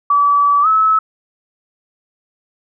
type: tone with pitch glide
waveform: sine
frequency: 1149 to 1297.2 Hz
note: D6 to E6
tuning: -38 to -28 cents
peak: -9 dBFS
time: 0.1-0.99 s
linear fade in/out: 5 ms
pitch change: +210 cents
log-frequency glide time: 0.62-0.67 s
effects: none